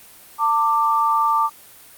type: tone pair together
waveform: sine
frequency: 898 / 1177 Hz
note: A5 / D6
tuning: +35 / +3 cents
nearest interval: perfect fourth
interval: 468 cents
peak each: -19 / -17 dBFS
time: 0.38-1.5 s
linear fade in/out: 50 ms
effects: white hiss -45 dBFS RMS until 1.97 s + Opus 32 kbps